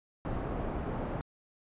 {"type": "low-pass noise", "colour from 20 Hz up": "pink", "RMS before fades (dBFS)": -35, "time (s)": [0.25, 1.21], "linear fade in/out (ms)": 0, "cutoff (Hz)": 930, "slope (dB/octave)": 12, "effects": ["resampled to 8000 Hz"]}